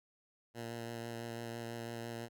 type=tone with vibrato; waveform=10% pulse; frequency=116.54 Hz; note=A#2; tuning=in tune; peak=-33 dBFS; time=0.54-2.29 s; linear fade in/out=50 ms; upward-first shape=sine; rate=6 Hz; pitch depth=15 cents each way; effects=none